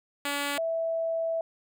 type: tone pair in turn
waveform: 5% pulse / sine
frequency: 285.3 / 657.3 Hz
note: C#4 / E5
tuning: +50 / -5 cents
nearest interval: octave + major second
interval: 1445 cents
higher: second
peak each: -17 / -26 dBFS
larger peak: first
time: 0.25-0.58 / 0.58-1.41 s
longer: second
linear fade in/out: 2 ms
effects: none